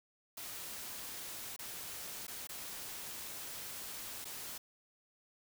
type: noise with dropouts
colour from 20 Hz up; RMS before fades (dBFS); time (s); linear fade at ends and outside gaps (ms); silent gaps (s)
white; -45; 0.37-4.58; 5; 1.564-1.59 / 2.269-2.279 / 2.472-2.491 / 4.245-4.252
effects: none